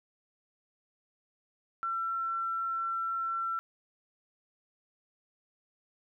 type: tone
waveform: sine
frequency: 1349 Hz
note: E6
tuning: 40 cents sharp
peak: -30 dBFS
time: 1.83-3.59 s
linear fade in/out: 0 ms
effects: 12-bit